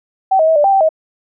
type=tone with pitch steps; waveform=sine; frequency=767 / 635 / 644 / 589 / 787 / 777 / 634 Hz; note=G5 / D#5 / E5 / D5 / G5 / G5 / D#5; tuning=-38 / +35 / -41 / +5 / +7 / -16 / +32 cents; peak=-8 dBFS; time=0.31-0.891 s; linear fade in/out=10 ms; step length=83 ms; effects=none